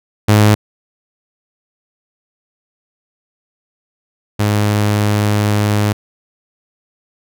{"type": "tone pair in turn", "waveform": "sawtooth", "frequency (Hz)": [105.5, 104.29], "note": ["G#2", "G#2"], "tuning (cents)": [28, 8], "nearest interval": "unison", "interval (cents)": 20, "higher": "first", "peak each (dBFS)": [-3, -8], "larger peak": "first", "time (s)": [[0.28, 0.55], [4.39, 5.93]], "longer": "second", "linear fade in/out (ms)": 10, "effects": []}